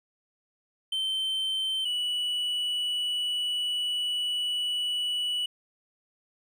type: tone pair in turn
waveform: triangle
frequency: 3101 / 2950 Hz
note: G7 / F#7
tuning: -19 / -6 cents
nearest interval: minor second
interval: 87 cents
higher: first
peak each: -25 dBFS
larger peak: neither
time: 0.92-1.85 / 1.85-5.46 s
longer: second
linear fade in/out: 5 ms
effects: none